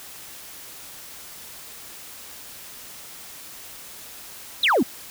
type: exponential sweep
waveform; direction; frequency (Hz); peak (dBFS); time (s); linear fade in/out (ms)
sine; down; 4186 to 207.7; -14; 4.63-4.83; 5
effects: tanh soft clip ceiling -13 dBFS + white hiss -41 dBFS RMS until 5.1 s